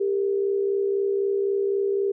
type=tone pair together; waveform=sine; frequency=396.4 / 460.3 Hz; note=G4 / A#4; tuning=+19 / -22 cents; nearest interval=minor third; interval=259 cents; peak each=-21 / -30 dBFS; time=0-2.12 s; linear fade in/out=10 ms; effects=none